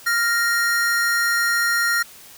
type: tone pair together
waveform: square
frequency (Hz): 1396.9 / 1864.7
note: F6 / A#6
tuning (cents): 0 / 0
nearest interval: perfect fourth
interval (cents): 500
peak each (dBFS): -21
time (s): 0.06-2.03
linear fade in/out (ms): 10
effects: white hiss -44 dBFS RMS until 2.37 s